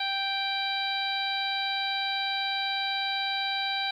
harmonic tone, 784 Hz, G5, in tune, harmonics 1 / 2 / 3 / 4 / 5 / 6, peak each -32 / -35 / -35 / -38 / -31 / -42 dBFS, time 0-3.91 s, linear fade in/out 5 ms, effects 10-bit

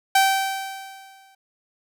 sawtooth tone with exponential decay, 775 Hz, G5, 20 cents flat, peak -9 dBFS, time 0.15-1.35 s, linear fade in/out 5 ms, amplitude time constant 260 ms, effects none

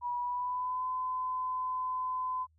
sine tone with pitch glide, 972 to 1017.4 Hz, B5 to C6, -28 to -49 cents, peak -31 dBFS, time 0.01-2.47 s, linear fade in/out 50 ms, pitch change +79 cents, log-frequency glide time 0.16-0.85 s, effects added 79 Hz sine -65 dBFS peak until 2.58 s

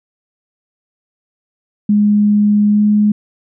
sine tone with pitch glide, 207.7 to 209.4 Hz, G#3 to G#3, 0 to +15 cents, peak -8 dBFS, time 1.89-3.12 s, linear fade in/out 5 ms, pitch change +15 cents, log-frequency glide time 2.7-2.81 s, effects none

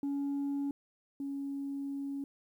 sine tone pair in turn, 281.3 / 278.2 Hz, C#4 / C#4, +26 / +6 cents, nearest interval unison, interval 20 cents, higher first, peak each -29 / -34 dBFS, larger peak first, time 0.03-0.71 / 1.2-2.24 s, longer second, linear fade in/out 2 ms, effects tanh soft clip ceiling -30 dBFS + 11-bit

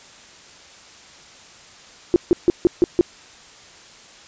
sine tone bursts, 349.2 Hz, F4, in tune, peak -9 dBFS, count 6, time 2.14-3.01 s, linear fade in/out 0 ms, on 20 ms, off 150 ms, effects white hiss -45 dBFS RMS until 4.27 s + resampled to 16000 Hz

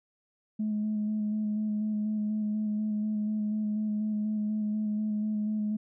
sine tone with vibrato, 212.6 Hz, G#3, 41 cents sharp, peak -26 dBFS, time 0.59-5.77 s, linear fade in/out 10 ms, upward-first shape square, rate 4.1 Hz, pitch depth 15 cents each way, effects tanh soft clip ceiling -23 dBFS

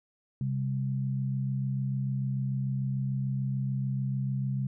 sine tone pair together, 133.21 / 200 Hz, C3 / G3, +31 / +35 cents, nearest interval perfect fifth, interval 704 cents, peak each -28 / -35 dBFS, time 0.41-4.67 s, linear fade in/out 2 ms, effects none

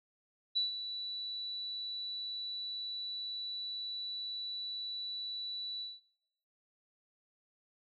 sine tone with ADSR envelope, 3951 Hz, B7, in tune, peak -27 dBFS, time 0.55-6.01 s, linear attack 20 ms, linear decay 140 ms, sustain -10 dB, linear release 200 ms, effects noise-tail reverb RT60 0.7 s tail -19 dB re dry

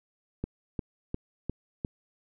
click train, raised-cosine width 3 ms, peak -18 dBFS, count 5, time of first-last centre 0.44-1.848 s, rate 2.84 Hz, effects none

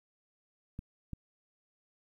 clicks, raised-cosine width 5 ms, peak -27 dBFS, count 2, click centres 0.791 / 1.133 s, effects 11-bit

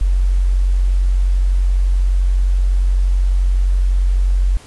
sine tone, 45.83 Hz, F#1, 16 cents flat, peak -11 dBFS, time 0.01-4.57 s, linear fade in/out 0 ms, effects pink hiss -42 dBFS RMS until 4.66 s + resampled to 24000 Hz

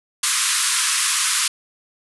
white band-pass noise, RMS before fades -20 dBFS, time 0.23-1.48 s, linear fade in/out 5 ms, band 1000 to 11000 Hz, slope 96 dB/octave, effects none

